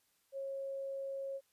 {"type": "tone", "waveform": "sine", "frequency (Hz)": 545, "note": "C#5", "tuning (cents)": -29, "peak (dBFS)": -38, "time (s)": [0.32, 1.41], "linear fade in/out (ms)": 50, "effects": ["white hiss -75 dBFS RMS until 1.52 s", "resampled to 32000 Hz"]}